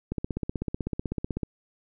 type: click train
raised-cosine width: 3 ms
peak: -16 dBFS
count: 22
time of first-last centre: 0.12-1.433 s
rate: 16 Hz
effects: none